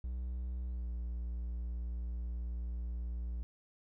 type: tone with pitch glide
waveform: triangle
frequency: 61.74 to 59.22 Hz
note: B1 to A#1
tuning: 0 to +28 cents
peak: -34 dBFS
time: 0.04-3.43 s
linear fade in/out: 0 ms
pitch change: -72 cents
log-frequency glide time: 0.67-0.88 s
effects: none